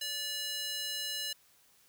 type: tone with high-pass filter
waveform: square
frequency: 580 Hz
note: D5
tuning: 22 cents flat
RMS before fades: -37 dBFS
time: 0.01-1.33 s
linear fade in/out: 5 ms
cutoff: 3200 Hz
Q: 1.7
effects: white hiss -65 dBFS RMS until 1.88 s